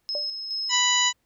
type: tone with tremolo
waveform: sine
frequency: 5170 Hz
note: E8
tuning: 34 cents flat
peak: -26 dBFS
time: 0.09-0.78 s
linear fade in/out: 0 ms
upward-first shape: square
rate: 2.4 Hz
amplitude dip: 45%
type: tone with exponential decay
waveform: sine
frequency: 585 Hz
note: D5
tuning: 7 cents flat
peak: -27 dBFS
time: 0.15-0.32 s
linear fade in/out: 1 ms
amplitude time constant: 36 ms
type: harmonic tone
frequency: 987.8 Hz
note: B5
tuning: in tune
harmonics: 1 / 2 / 3 / 4 / 5 / 6 / 7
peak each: -27 / -26 / -24 / -27 / -34 / -34 / -24 dBFS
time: 0.69-1.13 s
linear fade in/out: 50 ms
effects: pink hiss -72 dBFS RMS until 1.25 s